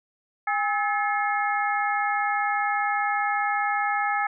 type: harmonic tone with a mistuned harmonic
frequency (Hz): 430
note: A4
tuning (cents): -40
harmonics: 2 / 3 / 4 / 5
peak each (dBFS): -25 / -28 / -29 / -31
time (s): 0.47-4.27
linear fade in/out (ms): 5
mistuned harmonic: 2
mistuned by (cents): -93
effects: none